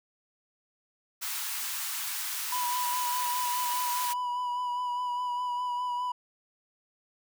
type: high-pass noise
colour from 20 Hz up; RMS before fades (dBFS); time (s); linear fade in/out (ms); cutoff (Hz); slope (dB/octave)
white; -34; 1.21-4.14; 20; 850; 48
type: tone with vibrato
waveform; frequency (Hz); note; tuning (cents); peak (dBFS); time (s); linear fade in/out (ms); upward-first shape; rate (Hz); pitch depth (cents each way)
triangle; 984; B5; -7; -27; 2.52-6.12; 5; sine; 4.9; 23
effects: none